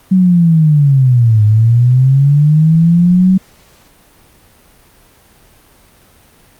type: linear two-way sweep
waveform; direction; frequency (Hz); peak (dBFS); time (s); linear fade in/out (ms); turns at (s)
sine; down then up; 190 to 104.6 to 190; -5; 0.11-3.38; 10; 1.44
effects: pink hiss -46 dBFS RMS until 6.59 s + Opus 32 kbps